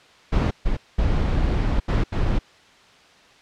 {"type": "noise bursts at uneven times", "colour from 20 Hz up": "brown", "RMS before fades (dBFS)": -20, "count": 5, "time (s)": [[0.32, 0.51], [0.65, 0.77], [0.98, 1.8], [1.88, 2.04], [2.12, 2.39]], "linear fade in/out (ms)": 10, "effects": ["white hiss -51 dBFS RMS until 3.41 s", "low-pass 4000 Hz 12 dB/octave"]}